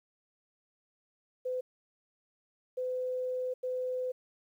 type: tone bursts at uneven times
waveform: sine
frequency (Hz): 507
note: B4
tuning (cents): +45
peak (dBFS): -31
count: 3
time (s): 1.45-1.61 / 2.77-3.54 / 3.63-4.12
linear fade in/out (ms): 10
effects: 11-bit